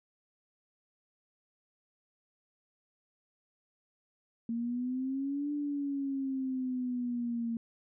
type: exponential two-way sweep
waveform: sine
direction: up then down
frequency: 229.2 to 293.7 to 229.2 Hz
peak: -31 dBFS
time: 4.49-7.57 s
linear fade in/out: 2 ms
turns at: 5.52 s
effects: none